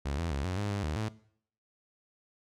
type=tone with pitch steps; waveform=sawtooth; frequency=70 / 84 / 69.6 / 91.5 / 102.8 / 100.7 / 76.4 / 108.8 Hz; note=C#2 / E2 / C#2 / F#2 / G#2 / G2 / D#2 / A2; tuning=+18 / +33 / +8 / -19 / -17 / +47 / -31 / -19 cents; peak=-27 dBFS; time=0.05-1.09 s; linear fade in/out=10 ms; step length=130 ms; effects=noise-tail reverb RT60 0.6 s tail -19 dB re dry + low-pass 8000 Hz 12 dB/octave